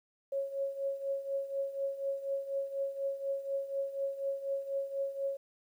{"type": "tone with tremolo", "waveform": "sine", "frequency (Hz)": 550, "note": "C#5", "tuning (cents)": -14, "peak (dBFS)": -29, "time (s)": [0.32, 5.37], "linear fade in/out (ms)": 5, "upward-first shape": "triangle", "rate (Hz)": 4.1, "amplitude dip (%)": 80, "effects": ["11-bit"]}